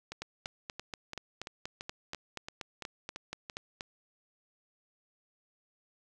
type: two click trains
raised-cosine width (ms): 0.2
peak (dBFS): -21 / -23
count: 16 / 11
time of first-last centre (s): 0.22-3.809 / 0.12-3.498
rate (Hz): 4.18 / 2.96
effects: none